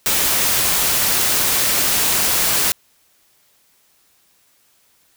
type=noise; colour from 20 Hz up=white; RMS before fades=-17 dBFS; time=0.06-2.72 s; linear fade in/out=0 ms; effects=white hiss -58 dBFS RMS until 5.16 s